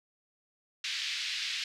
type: band-pass noise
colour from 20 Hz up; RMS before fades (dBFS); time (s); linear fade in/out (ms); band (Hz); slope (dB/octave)
white; -35; 0.84-1.64; 2; 2000 to 4600; 24
effects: none